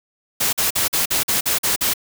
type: noise bursts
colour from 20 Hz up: white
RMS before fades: -19 dBFS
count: 9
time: 0.4-1.938 s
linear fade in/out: 10 ms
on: 130 ms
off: 46 ms
effects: none